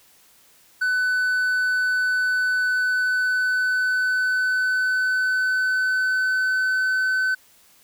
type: tone with pitch glide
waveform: triangle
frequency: 1500 to 1518.3 Hz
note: F#6 to F#6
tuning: +23 to +44 cents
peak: -17 dBFS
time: 0.81-7.35 s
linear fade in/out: 10 ms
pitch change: +21 cents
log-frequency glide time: 2.49-7.07 s
effects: white hiss -55 dBFS RMS until 7.83 s